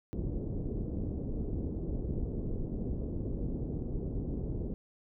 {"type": "low-pass noise", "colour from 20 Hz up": "pink", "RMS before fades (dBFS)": -35, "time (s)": [0.13, 4.74], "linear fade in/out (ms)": 0, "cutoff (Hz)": 420, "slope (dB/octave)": 24, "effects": []}